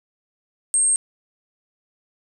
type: tone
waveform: sine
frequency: 8480 Hz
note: C9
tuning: 22 cents sharp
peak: -15 dBFS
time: 0.74-0.96 s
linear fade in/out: 0 ms
effects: none